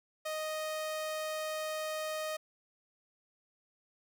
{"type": "tone", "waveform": "sawtooth", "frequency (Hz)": 622.3, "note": "D#5", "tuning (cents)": 0, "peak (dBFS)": -31, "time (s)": [0.25, 2.37], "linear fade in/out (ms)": 10, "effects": []}